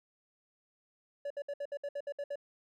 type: tone bursts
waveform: triangle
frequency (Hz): 571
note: D5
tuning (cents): -49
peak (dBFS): -33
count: 10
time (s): 1.25-2.357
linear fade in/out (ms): 5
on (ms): 54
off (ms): 63
effects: none